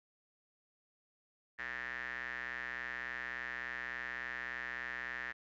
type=tone with band-pass filter; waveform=square; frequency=61.74 Hz; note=B1; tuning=in tune; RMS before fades=-42 dBFS; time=1.58-5.33 s; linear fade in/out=20 ms; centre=1800 Hz; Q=8.7; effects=resampled to 16000 Hz